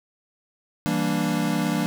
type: chord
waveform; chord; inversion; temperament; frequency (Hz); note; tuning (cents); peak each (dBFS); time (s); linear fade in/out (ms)
square; E half-diminished seventh; none; equal; 164.81 / 196 / 233.1 / 293.7; E3 / G3 / Bb3 / D4; 0 / 0 / 0 / 0; -28; 0.86-1.86; 0
effects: none